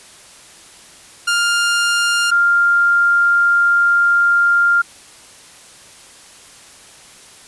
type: tone pair in turn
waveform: sawtooth / sine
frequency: 1403 / 1397.7 Hz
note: F6 / F6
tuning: +8 / +1 cents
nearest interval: unison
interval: 7 cents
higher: first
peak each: -10 dBFS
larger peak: neither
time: 1.27-2.31 / 2.31-4.82 s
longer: second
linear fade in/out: 10 ms
effects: white hiss -42 dBFS RMS until 7.47 s + resampled to 24000 Hz